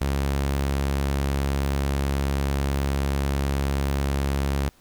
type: tone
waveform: sawtooth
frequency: 69.3 Hz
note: C#2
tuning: in tune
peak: -18 dBFS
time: 0.01-4.69 s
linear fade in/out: 0 ms
effects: pink hiss -58 dBFS RMS until 4.8 s

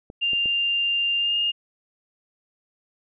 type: clicks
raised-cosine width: 2 ms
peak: -25 dBFS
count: 3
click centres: 0.101 / 0.333 / 0.458 s
type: tone with pitch glide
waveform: sine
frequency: 2794 to 2831 Hz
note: F7 to F7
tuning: 0 to +23 cents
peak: -20 dBFS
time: 0.21-1.52 s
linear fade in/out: 20 ms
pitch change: +23 cents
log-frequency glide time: 1.18-1.36 s
effects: none

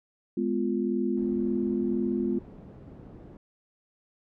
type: chord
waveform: sine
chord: F diminished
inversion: first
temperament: just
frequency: 209.5 / 251.4 / 349.2 Hz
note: Ab3 / Cb4 / F4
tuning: +15 / +31 / 0 cents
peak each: -29 dBFS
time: 0.37-2.39 s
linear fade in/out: 5 ms
type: low-pass noise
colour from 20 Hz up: white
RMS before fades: -47 dBFS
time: 1.17-3.37 s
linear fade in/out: 2 ms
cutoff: 280 Hz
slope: 12 dB/octave
effects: none

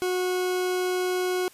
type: tone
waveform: 40% pulse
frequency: 365.2 Hz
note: F#4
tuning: 23 cents flat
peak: -23 dBFS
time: 0.02-1.48 s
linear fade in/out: 0 ms
effects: white hiss -53 dBFS RMS until 1.53 s + resampled to 32000 Hz

